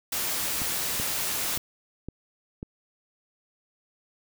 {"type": "noise", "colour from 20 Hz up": "white", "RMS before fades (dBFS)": -29, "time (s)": [0.12, 1.58], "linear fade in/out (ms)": 5}
{"type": "clicks", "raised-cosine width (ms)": 3, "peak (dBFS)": -22, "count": 5, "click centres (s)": [0.618, 0.999, 1.574, 2.086, 2.629]}
{"effects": []}